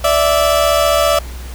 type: tone pair together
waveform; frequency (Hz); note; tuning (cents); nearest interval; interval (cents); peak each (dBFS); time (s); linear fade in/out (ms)
30% pulse; 584.2 / 659.3; D5 / E5; -9 / 0; major second; 209; -11; 0.04-1.19; 5
effects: added 62 Hz sine -26 dBFS peak until 1.54 s + pink hiss -36 dBFS RMS until 1.54 s